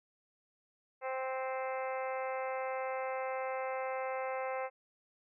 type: harmonic tone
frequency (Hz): 261.6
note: C4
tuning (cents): 0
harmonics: 2 / 3 / 4 / 5 / 6 / 7 / 8 / 9 / 10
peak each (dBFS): -37 / -40 / -44 / -47 / -50 / -54 / -46 / -57 / -53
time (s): 1.01-4.7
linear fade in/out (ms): 50
effects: none